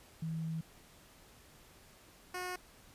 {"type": "tone pair in turn", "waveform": ["sine", "10% pulse"], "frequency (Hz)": [161.6, 362.8], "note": ["E3", "F#4"], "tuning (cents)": [-34, -34], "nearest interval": "octave + major second", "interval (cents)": 1400, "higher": "second", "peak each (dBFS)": [-35, -30], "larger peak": "second", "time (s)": [[0.22, 0.61], [2.34, 2.56]], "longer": "first", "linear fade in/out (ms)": 5, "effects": ["pink hiss -60 dBFS RMS until 2.94 s", "resampled to 32000 Hz"]}